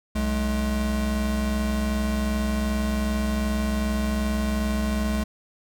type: tone pair together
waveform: square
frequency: 63.3 / 212.5 Hz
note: B1 / G#3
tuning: +43 / +40 cents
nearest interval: octave + major sixth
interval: 2097 cents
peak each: -26 dBFS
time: 0.15-5.24 s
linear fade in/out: 10 ms
effects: none